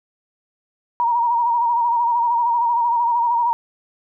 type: tone with vibrato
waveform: sine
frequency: 945 Hz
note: A#5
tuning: 23 cents sharp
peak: -15 dBFS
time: 1-3.53 s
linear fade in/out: 0 ms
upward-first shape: sine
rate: 13 Hz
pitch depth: 49 cents each way
effects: none